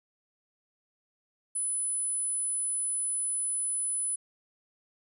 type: tone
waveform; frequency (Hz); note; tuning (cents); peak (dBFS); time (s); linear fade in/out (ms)
sine; 10010; D#9; +9; -28; 1.55-4.16; 10
effects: none